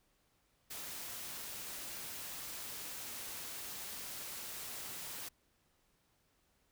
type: noise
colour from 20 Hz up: white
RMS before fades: -45 dBFS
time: 0.7-5.29 s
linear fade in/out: 10 ms
effects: pink hiss -75 dBFS RMS until 6.71 s